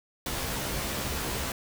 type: noise with comb filter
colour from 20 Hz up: pink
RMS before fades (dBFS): -32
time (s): 0.26-1.52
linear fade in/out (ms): 2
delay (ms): 15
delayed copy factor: +0.75
effects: none